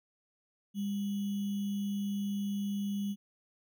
sine tone with sample-and-hold, 201.2 Hz, G3, 45 cents sharp, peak -31 dBFS, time 0.74-3.16 s, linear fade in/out 50 ms, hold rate 3150 Hz, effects none

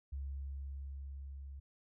sine tone with level ramp, 68.8 Hz, C#2, 12 cents flat, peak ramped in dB -38 to -45 dBFS, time 0.12-1.6 s, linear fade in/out 10 ms, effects none

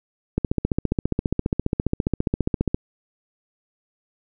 click train, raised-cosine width 3 ms, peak -7 dBFS, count 36, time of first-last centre 0.38-2.745 s, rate 14.8 Hz, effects none

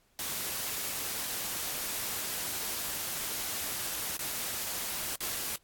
white noise with dropouts, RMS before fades -35 dBFS, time 0.19-5.56 s, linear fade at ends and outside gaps 2 ms, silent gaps 4.17-4.191 / 5.158-5.205 s, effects pink hiss -69 dBFS RMS until 5.63 s + AAC 64 kbps

